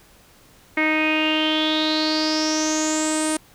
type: tone with low-pass filter sweep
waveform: sawtooth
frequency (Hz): 311.1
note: D#4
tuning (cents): 0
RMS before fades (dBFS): -21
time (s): 0.77-3.37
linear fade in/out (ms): 5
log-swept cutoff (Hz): 2100 to 9200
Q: 8.6
effects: pink hiss -52 dBFS RMS until 3.54 s